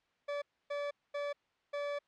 40% pulse tone bursts at uneven times, 576 Hz, D5, 34 cents flat, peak -34 dBFS, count 4, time 0.28-0.42 / 0.7-0.91 / 1.14-1.33 / 1.73-1.99 s, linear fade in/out 10 ms, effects white hiss -75 dBFS RMS until 2.07 s + low-pass 3000 Hz 12 dB/octave

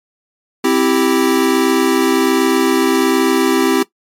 square chord, C major, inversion none, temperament equal with one note detuned, 261.6 / 329.6 / 390.9 Hz, C4 / E4 / G4, 0 / 0 / -5 cents, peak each -16 dBFS, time 0.64-3.83 s, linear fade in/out 5 ms, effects noise-tail reverb RT60 0.1 s tail -17 dB re dry + MP3 64 kbps

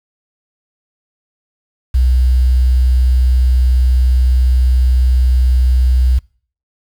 sine tone with quantisation, 62.9 Hz, B1, 32 cents sharp, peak -8 dBFS, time 1.94-6.19 s, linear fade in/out 10 ms, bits 6, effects noise-tail reverb RT60 0.5 s tail -26 dB re dry

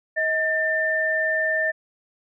sine tone pair together, 633.2 / 1791 Hz, D#5 / A6, +30 / +30 cents, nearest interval octave + tritone, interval 1800 cents, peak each -25 / -21 dBFS, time 0.16-1.72 s, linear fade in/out 20 ms, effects none

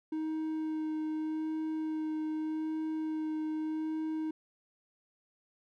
triangle tone with vibrato, 313 Hz, D#4, 10 cents sharp, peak -30 dBFS, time 0.12-4.31 s, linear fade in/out 5 ms, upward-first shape sine, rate 0.83 Hz, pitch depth 11 cents each way, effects none

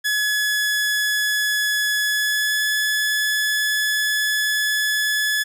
sawtooth tone with pitch glide, 1699 to 1711.8 Hz, G#6 to A6, +39 to -48 cents, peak -15 dBFS, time 0.04-5.44 s, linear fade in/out 20 ms, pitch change +13 cents, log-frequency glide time 2-2.62 s, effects none

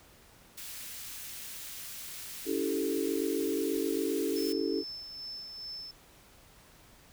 white high-pass noise, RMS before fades -43 dBFS, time 0.57-4.53 s, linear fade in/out 10 ms, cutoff 1700 Hz, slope 12 dB/octave
sine chord, A dominant seventh, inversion first, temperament equal with one note detuned, 283 / 329.6 / 392 / 440 Hz, C#4 / E4 / G4 / A4, +36 / 0 / 0 / 0 cents, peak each -34 dBFS, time 2.45-4.84 s, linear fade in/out 50 ms
sine tone with tremolo, 5274 Hz, E8, in tune, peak -38 dBFS, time 4.36-5.91 s, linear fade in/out 2 ms, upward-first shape sine, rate 2.4 Hz, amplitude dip 40%
effects pink hiss -58 dBFS RMS until 7.12 s

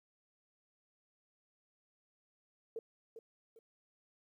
sine tone with echo, 451.7 Hz, A4, 45 cents sharp, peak -38 dBFS, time 2.76-2.79 s, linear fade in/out 2 ms, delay 400 ms, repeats 2, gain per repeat -9 dB, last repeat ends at 3.59 s, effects 13-bit

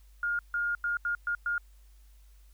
sine tone bursts at uneven times, 1418 Hz, F6, 26 cents sharp, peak -27 dBFS, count 6, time 0.23-0.39 / 0.54-0.75 / 0.84-0.97 / 1.05-1.15 / 1.27-1.35 / 1.46-1.58 s, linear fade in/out 2 ms, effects added 50 Hz sine -53 dBFS peak until 2.53 s + white hiss -68 dBFS RMS until 2.53 s

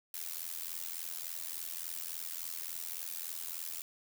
blue noise with amplitude modulation, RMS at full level -37 dBFS, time 0.14-3.82 s, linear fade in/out 2 ms, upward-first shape sine, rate 83.5 Hz, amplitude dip 95%, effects none

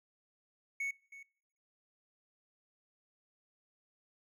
triangle tone with echo, 2215 Hz, C#7, 2 cents flat, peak -32 dBFS, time 0.8-0.91 s, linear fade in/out 5 ms, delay 320 ms, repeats 1, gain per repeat -15 dB, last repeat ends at 1.23 s, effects noise-tail reverb RT60 0.8 s tail -26 dB re dry

